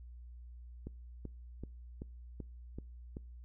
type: click train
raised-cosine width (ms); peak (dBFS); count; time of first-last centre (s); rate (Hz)
3; -30; 7; 0.87-3.169; 2.61
effects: noise-tail reverb RT60 0.4 s tail -25 dB re dry + added 60 Hz sine -48 dBFS peak until 3.44 s